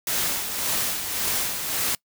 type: noise with tremolo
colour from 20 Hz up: white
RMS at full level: -24 dBFS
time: 0.07-1.95 s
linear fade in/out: 2 ms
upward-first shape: sine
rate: 1.8 Hz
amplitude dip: 50%
effects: noise-tail reverb RT60 0.1 s tail -24 dB re dry